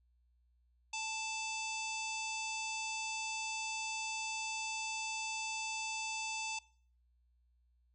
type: harmonic tone with a mistuned harmonic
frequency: 880 Hz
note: A5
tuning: in tune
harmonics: 1 / 3 / 4 / 5 / 6 / 7 / 8 / 9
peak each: -43 / -41 / -48 / -48 / -54 / -46 / -49 / -52 dBFS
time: 0.93-6.59 s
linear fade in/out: 5 ms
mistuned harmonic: 5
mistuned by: +90 cents
effects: noise-tail reverb RT60 0.5 s tail -22 dB re dry + added 60 Hz sine -69 dBFS peak until 7.94 s